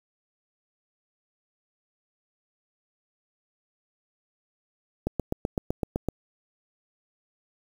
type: click train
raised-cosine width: 2 ms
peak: -12 dBFS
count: 9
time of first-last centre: 5.07-6.087 s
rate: 7.87 Hz
effects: 7-bit